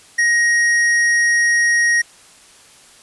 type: tone with tanh clipping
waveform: sine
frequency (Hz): 1880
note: A#6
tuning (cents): +14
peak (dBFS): -14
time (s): 0.18-2.02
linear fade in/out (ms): 10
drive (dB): 13
effects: white hiss -46 dBFS RMS until 3.02 s + resampled to 24000 Hz